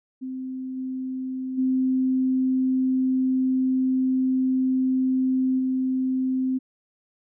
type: tone with level steps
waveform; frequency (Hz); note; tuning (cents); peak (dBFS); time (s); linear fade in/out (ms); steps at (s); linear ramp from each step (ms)
sine; 259.6; C4; -13; -29 / -27 / -19 / -21; 0.21-6.59; 20; 0.76 / 1.57 / 5.58; 20
effects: none